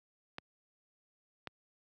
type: clicks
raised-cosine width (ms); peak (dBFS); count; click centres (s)
0.3; -24; 2; 0.384 / 1.473
effects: high-pass 100 Hz 12 dB/octave